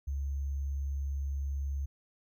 sine tone with sample-and-hold, 69.6 Hz, C#2, 8 cents sharp, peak -31 dBFS, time 0.07-1.86 s, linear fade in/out 10 ms, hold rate 6300 Hz, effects none

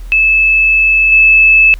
sine tone with level steps, 2613 Hz, E7, 16 cents flat, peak -6 / -3 dBFS, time 0.12-1.74 s, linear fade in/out 0 ms, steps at 1.12 s, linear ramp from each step 2 ms, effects added 41 Hz sine -23 dBFS peak until 1.79 s + pink hiss -44 dBFS RMS until 1.79 s

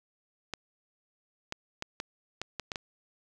clicks, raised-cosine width 0.2 ms, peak -17 dBFS, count 8, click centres 0.537 / 1.524 / 1.824 / 2.001 / 2.416 / 2.597 / 2.718 / 2.758 s, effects none

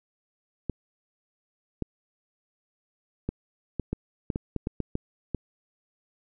clicks, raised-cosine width 3 ms, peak -15 dBFS, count 12, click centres 0.697 / 1.823 / 3.29 / 3.797 / 3.93 / 4.302 / 4.359 / 4.563 / 4.671 / 4.803 / 4.954 / 5.347 s, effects none

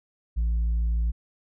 triangle tone with tanh clipping, 56.7 Hz, A#1, 47 cents flat, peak -22 dBFS, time 0.36-1.12 s, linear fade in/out 20 ms, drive 7 dB, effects none

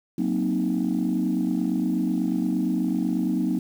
sine chord, C half-diminished seventh, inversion second, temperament equal, 185 / 233.1 / 261.6 / 311.1 Hz, Gb3 / Bb3 / C4 / Eb4, 0 / 0 / 0 / 0 cents, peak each -26 dBFS, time 0.18-3.59 s, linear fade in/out 5 ms, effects tanh soft clip ceiling -15 dBFS + 8-bit

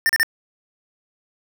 square tone bursts, 1803 Hz, A6, 42 cents sharp, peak -15 dBFS, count 3, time 0.06-0.231 s, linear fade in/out 0 ms, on 33 ms, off 36 ms, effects none

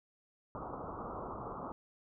white low-pass noise, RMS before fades -43 dBFS, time 0.55-1.72 s, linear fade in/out 0 ms, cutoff 1300 Hz, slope 96 dB/octave, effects none

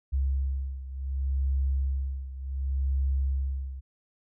sine beating tone pair, 67.2 / 67.88 Hz, C2 / C#2, +47 / -36 cents, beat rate 0.68 Hz, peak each -27 / -31 dBFS, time 0.12-3.81 s, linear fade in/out 20 ms, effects none

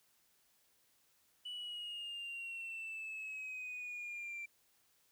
sine exponential sweep, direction down, 2966 to 2349 Hz, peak -40 dBFS, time 1.45-4.46 s, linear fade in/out 10 ms, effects tanh soft clip ceiling -40 dBFS + white hiss -73 dBFS RMS until 5.11 s

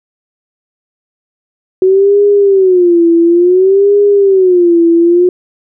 sine tone with vibrato, 370 Hz, F#4, in tune, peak -4 dBFS, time 1.82-5.29 s, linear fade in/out 2 ms, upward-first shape sine, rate 0.57 Hz, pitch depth 170 cents each way, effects none

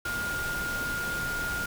sine tone in noise, 1417 Hz, F6, 25 cents sharp, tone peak -30 dBFS, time 0.05-1.66 s, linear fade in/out 5 ms, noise pink, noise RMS -36 dBFS, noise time 0.05-1.66 s, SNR +3 dB, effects none

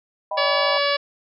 sine chord, Eb augmented, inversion none, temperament equal, 622.3 / 784 / 987.8 Hz, Eb5 / G5 / B5, 0 / 0 / 0 cents, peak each -27 / -30 / -27 dBFS, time 0.31-0.78 s, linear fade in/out 5 ms
harmonic tone, 570 Hz, C#5, 48 cents sharp, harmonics 1 / 2 / 3 / 4 / 5 / 6 / 7 / 8 / 9, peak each -22 / -25 / -27 / -28 / -29 / -30 / -30 / -31 / -32 dBFS, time 0.37-0.97 s, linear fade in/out 10 ms
effects none

